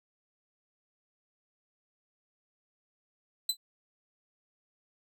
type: tone with exponential decay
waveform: sawtooth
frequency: 4021 Hz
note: B7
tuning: 30 cents sharp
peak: -20 dBFS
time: 3.49-3.57 s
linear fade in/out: 5 ms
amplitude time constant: 16 ms
effects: none